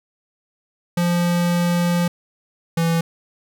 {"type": "tone pair in turn", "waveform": "square", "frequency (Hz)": [174, 166.37], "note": ["F3", "E3"], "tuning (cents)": [-6, 16], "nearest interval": "minor second", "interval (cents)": 78, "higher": "first", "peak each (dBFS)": -17, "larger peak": "neither", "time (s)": [[0.97, 2.08], [2.77, 3.01]], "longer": "first", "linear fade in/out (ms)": 5, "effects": []}